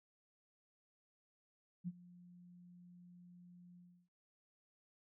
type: tone with ADSR envelope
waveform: sine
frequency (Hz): 177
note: F3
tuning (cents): +23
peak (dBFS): -37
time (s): 1.84-4.09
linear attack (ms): 36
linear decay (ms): 39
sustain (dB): -20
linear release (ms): 320
effects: none